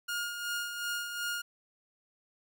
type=tone with tremolo; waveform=sawtooth; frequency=1422 Hz; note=F6; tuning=31 cents sharp; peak=-28 dBFS; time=0.08-1.42 s; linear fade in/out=10 ms; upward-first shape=sine; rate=2.7 Hz; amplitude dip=50%; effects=none